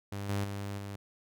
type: tone with level steps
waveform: sawtooth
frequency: 100.3 Hz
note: G2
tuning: 40 cents sharp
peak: -32 / -26 / -32 / -35 dBFS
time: 0.12-0.96 s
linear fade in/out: 5 ms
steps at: 0.29 / 0.44 / 0.78 s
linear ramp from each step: 5 ms
effects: none